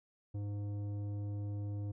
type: tone with tanh clipping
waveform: triangle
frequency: 102.3 Hz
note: G#2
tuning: 26 cents flat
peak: -38 dBFS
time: 0.34-1.92 s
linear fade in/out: 10 ms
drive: 15 dB
effects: none